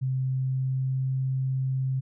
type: tone with pitch glide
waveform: sine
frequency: 130.81 to 131.87 Hz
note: C3 to C3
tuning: 0 to +14 cents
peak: -24 dBFS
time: 0.01-2.01 s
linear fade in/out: 20 ms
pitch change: +14 cents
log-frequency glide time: 0.2-1.14 s
effects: none